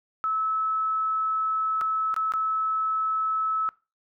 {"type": "tone with dropouts", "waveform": "sine", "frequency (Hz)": 1300, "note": "E6", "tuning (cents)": -24, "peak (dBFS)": -23, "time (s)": [0.24, 3.69], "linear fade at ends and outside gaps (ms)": 0, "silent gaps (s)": [[1.811, 1.815], [2.142, 2.164], [2.321, 2.337]], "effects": ["noise-tail reverb RT60 0.3 s tail -22 dB re dry"]}